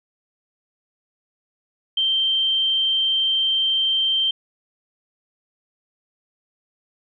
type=tone; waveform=sine; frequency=3137 Hz; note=G7; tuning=1 cent sharp; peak=-17 dBFS; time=1.97-4.31 s; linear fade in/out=5 ms; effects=none